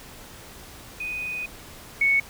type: tone pair in turn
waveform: sine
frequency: 2489 / 2216 Hz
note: D#7 / C#7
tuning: 0 / -1 cents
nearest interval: major second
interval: 201 cents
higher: first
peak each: -28 / -17 dBFS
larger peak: second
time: 1-1.46 / 2.01-2.2 s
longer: first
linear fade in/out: 5 ms
effects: pink hiss -44 dBFS RMS until 2.29 s